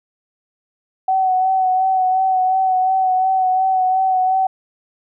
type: tone with vibrato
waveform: sine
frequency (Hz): 752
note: F#5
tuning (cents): +28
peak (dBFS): -13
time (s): 1.08-4.47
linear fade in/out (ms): 5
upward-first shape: sine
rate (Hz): 2.8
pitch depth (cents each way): 26
effects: none